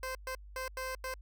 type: tone bursts at uneven times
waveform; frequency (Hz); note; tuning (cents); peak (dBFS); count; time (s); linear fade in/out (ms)
15% pulse; 519; C5; -14; -30; 5; 0.03-0.15 / 0.27-0.35 / 0.56-0.68 / 0.77-0.95 / 1.04-1.14; 2
effects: added 50 Hz sine -48 dBFS peak until 1.21 s